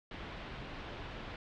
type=low-pass noise; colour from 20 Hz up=pink; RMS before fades=-45 dBFS; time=0.11-1.36 s; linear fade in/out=2 ms; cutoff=3600 Hz; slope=24 dB/octave; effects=none